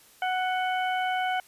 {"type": "harmonic tone with a mistuned harmonic", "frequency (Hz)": 740, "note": "F#5", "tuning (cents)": 0, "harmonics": [1, 2, 3, 4], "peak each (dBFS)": [-26, -32, -36, -38], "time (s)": [0.22, 1.4], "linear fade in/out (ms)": 2, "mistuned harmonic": 4, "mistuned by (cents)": 32, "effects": ["white hiss -56 dBFS RMS until 1.47 s", "resampled to 32000 Hz"]}